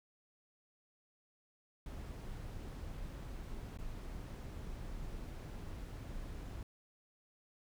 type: noise with dropouts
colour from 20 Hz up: brown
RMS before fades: -45 dBFS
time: 1.86-6.63 s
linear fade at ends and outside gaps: 2 ms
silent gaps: 3.774-3.787 s
effects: none